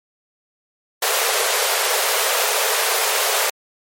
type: high-pass noise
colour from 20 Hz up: pink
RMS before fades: -19 dBFS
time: 1.02-3.5 s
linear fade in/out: 5 ms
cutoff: 410 Hz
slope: 96 dB/octave
effects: MP3 64 kbps